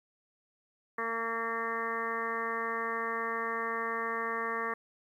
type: harmonic tone with a mistuned harmonic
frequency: 228.2 Hz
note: A#3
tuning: 37 cents flat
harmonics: 1 / 2 / 3 / 4 / 5 / 6 / 7 / 8 / 9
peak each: -45 / -38 / -45 / -43 / -35 / -44 / -44 / -37 / -46 dBFS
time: 0.98-4.74 s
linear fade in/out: 5 ms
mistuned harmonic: 7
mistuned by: +19 cents
effects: 11-bit